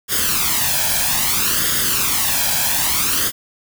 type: noise with flanger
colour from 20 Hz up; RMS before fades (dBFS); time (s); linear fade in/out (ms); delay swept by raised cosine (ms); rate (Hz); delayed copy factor
white; -18; 0.08-3.32; 50; 0.59 to 1.25; 0.61; +0.65
effects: none